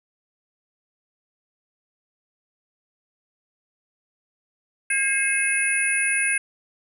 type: tone cluster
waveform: sine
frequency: 1619 / 2141 / 2578 / 9940 Hz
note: G#6 / C7 / E7 / D#9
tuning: -45 / +39 / -39 / -3 cents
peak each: -25 dBFS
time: 4.9-6.38 s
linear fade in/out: 5 ms
effects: none